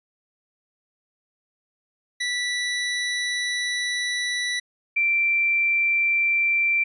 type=tone pair in turn; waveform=25% pulse / sine; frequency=1963 / 2350 Hz; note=B6 / D7; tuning=-11 / +1 cents; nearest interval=minor third; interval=312 cents; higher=second; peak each=-20 / -18 dBFS; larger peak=second; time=2.2-4.6 / 4.96-6.84 s; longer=first; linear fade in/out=10 ms; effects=resampled to 24000 Hz